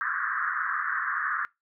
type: band-pass noise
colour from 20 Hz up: white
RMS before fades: -29 dBFS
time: 0.01-1.45 s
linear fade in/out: 0 ms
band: 1100 to 1800 Hz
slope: 96 dB/octave
effects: noise-tail reverb RT60 0.2 s tail -23 dB re dry